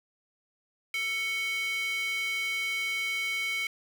square tone with high-pass filter, 444.4 Hz, A4, 17 cents sharp, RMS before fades -31 dBFS, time 0.94-3.67 s, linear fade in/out 2 ms, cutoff 2400 Hz, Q 9, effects none

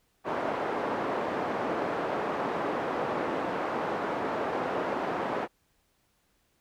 pink band-pass noise, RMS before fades -31 dBFS, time 0.24-5.48 s, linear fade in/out 50 ms, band 360 to 1100 Hz, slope 12 dB/octave, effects pink hiss -71 dBFS RMS until 6.6 s

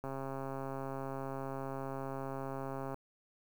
click train, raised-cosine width 1 ms, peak -27 dBFS, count 393, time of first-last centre 0.04-2.944 s, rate 135 Hz, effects 9-bit

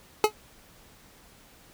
25% pulse tone with exponential decay, 426.5 Hz, G#4, 46 cents sharp, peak -10 dBFS, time 0.24-0.32 s, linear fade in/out 1 ms, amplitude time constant 16 ms, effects pink hiss -55 dBFS RMS until 1.73 s

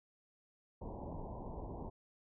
pink low-pass noise, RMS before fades -45 dBFS, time 0.81-1.9 s, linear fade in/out 10 ms, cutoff 1000 Hz, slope 96 dB/octave, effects none

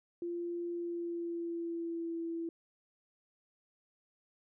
sine tone with pitch glide, 345.2 to 332.9 Hz, F4 to E4, -20 to +17 cents, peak -35 dBFS, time 0.22-2.49 s, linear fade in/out 2 ms, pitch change -63 cents, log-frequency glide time 0.71-2.17 s, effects none

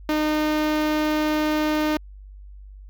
sawtooth tone with notch filter, 305.7 Hz, D#4, 30 cents flat, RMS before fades -22 dBFS, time 0.09-1.97 s, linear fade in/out 2 ms, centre 8900 Hz, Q 0.62, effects added 49 Hz sine -39 dBFS peak until 2.89 s

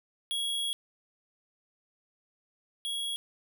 square tone pair in turn, 3322 / 3322 Hz, G#7 / G#7, 0 / 0 cents, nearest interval unison, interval 0 cents, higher neither, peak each -30 / -32 dBFS, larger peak first, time 0.31-0.73 / 2.85-3.16 s, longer first, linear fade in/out 0 ms, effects 12-bit

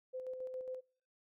sine tone with tremolo, 513 Hz, C5, 34 cents flat, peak -39 dBFS, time 0.13-0.81 s, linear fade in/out 20 ms, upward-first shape square, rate 7.3 Hz, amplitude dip 40%, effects noise-tail reverb RT60 0.5 s tail -25 dB re dry

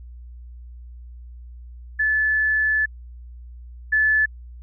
sine tone pair in turn, 1734 / 1734 Hz, A6 / A6, -26 / -26 cents, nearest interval unison, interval 0 cents, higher neither, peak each -17 / -15 dBFS, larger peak second, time 1.99-2.86 / 3.92-4.26 s, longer first, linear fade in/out 10 ms, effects added 60 Hz sine -37 dBFS peak until 4.62 s

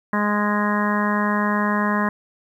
harmonic tone, 207.7 Hz, G#3, in tune, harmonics 1 / 2 / 3 / 4 / 5 / 6 / 7 / 8 / 9, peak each -21 / -31 / -29 / -32 / -24 / -31 / -34 / -28 / -29 dBFS, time 0.13-2.09 s, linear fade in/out 2 ms, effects 9-bit

